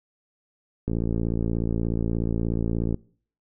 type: click train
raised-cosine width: 3 ms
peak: -13 dBFS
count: 118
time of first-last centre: 0.88-2.943 s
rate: 56.7 Hz
effects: noise-tail reverb RT60 0.5 s tail -23 dB re dry